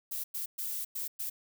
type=noise bursts at uneven times; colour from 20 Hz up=violet; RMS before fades=-36 dBFS; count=5; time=0.11-0.24 / 0.34-0.46 / 0.58-0.85 / 0.95-1.08 / 1.19-1.3 s; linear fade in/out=10 ms; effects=none